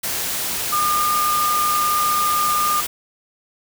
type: tone in noise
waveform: sine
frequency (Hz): 1210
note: D#6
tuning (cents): -49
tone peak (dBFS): -17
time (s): 0.72-2.81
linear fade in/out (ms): 10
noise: white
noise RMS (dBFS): -24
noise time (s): 0.03-2.87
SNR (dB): +4
effects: none